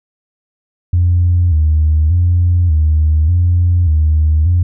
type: tone with vibrato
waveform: sine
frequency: 82.41 Hz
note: E2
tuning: in tune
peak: -7 dBFS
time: 0.93-4.63 s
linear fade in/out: 5 ms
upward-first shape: square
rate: 0.85 Hz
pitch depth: 110 cents each way
effects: tanh soft clip ceiling -4 dBFS